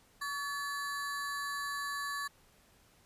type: ring-modulated tone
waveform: square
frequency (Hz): 1429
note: F6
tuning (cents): +39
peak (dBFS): -33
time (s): 0.21-2.28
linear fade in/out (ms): 10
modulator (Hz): 297
effects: pink hiss -65 dBFS RMS until 3.05 s + resampled to 32000 Hz